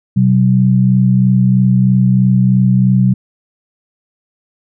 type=tone pair together; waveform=sine; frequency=126.6 / 189.69 Hz; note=B2 / F#3; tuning=+43 / +43 cents; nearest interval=perfect fifth; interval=700 cents; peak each=-10 dBFS; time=0.16-3.14 s; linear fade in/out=10 ms; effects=none